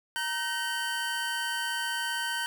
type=tone pair together; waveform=25% pulse; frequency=934.9 / 1533 Hz; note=A#5 / G6; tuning=+5 / -39 cents; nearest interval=major sixth; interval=856 cents; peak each=-31 / -27 dBFS; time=0.16-2.46 s; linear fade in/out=0 ms; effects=none